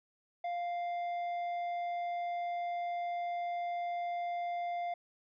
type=tone with tanh clipping; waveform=sine; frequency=698.5 Hz; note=F5; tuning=in tune; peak=-35 dBFS; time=0.44-4.94 s; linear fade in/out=5 ms; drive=7 dB; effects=none